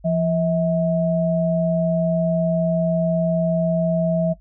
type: tone pair together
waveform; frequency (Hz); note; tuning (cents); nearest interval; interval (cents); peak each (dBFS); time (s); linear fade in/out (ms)
sine; 170.57 / 644; F3 / E5; -41 / -41; octave + major seventh; 2300; -19 / -20; 0.04-4.34; 20
effects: noise-tail reverb RT60 0.1 s tail -18 dB re dry + added 49 Hz sine -46 dBFS peak until 4.4 s